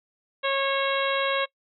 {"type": "harmonic tone", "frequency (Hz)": 547, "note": "C#5", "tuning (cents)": -23, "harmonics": [1, 2, 3, 4, 5, 6, 7], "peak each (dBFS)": [-26, -29, -31, -32, -33, -34, -34], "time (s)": [0.43, 1.46], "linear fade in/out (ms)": 20, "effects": ["noise-tail reverb RT60 0.1 s tail -23 dB re dry"]}